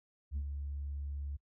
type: tone with ADSR envelope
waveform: sine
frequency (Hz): 71.1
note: C#2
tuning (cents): +45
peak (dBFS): -30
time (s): 0.31-1.37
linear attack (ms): 56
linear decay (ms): 66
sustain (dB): -6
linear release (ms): 14
effects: noise-tail reverb RT60 0.1 s tail -24 dB re dry + tanh soft clip ceiling -32 dBFS